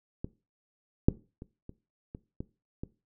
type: clicks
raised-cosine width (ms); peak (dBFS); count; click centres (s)
3; -21 / -6 / -29 / -29 / -27 / -23 / -23; 7; 0.245 / 1.085 / 1.421 / 1.694 / 2.149 / 2.405 / 2.835
effects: noise-tail reverb RT60 0.3 s tail -19 dB re dry